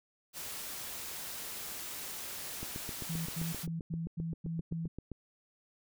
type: noise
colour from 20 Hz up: white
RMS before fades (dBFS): -42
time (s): 0.33-3.67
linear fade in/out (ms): 50
type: click train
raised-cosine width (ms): 3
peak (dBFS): -28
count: 20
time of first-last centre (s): 2.63-5.117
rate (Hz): 7.64
type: tone bursts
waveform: sine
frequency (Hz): 164.81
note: E3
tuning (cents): 0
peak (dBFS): -34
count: 7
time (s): 3.09-4.88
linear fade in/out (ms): 10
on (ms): 170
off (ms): 100
effects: none